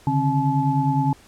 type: tone cluster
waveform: sine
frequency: 138.9 / 148.7 / 269.4 / 861 Hz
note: C#3 / D3 / C#4 / A5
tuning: +4 / +22 / -49 / -38 cents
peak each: -23 dBFS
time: 0.07-1.13 s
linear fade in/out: 2 ms
effects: pink hiss -51 dBFS RMS until 1.27 s + low-pass 11000 Hz 12 dB/octave